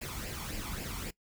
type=noise with flanger; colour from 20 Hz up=pink; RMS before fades=-39 dBFS; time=0.01-1.11 s; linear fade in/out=10 ms; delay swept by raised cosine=0.4 to 0.93 ms; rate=3.7 Hz; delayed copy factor=+0.6; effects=noise-tail reverb RT60 0.1 s tail -21 dB re dry